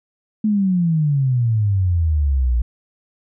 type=exponential sweep; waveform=sine; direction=down; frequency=218.7 to 57.3 Hz; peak=-14 dBFS; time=0.44-2.62 s; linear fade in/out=5 ms; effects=none